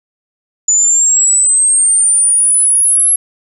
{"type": "exponential sweep", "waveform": "sine", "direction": "up", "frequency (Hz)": [6950, 11175], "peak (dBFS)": -7, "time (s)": [0.68, 3.16], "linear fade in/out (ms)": 5, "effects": []}